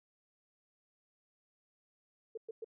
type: tone bursts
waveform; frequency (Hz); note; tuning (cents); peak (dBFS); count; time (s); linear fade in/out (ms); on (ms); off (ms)
sine; 447.4; A4; +29; -39; 3; 2.35-2.645; 5; 25; 110
effects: none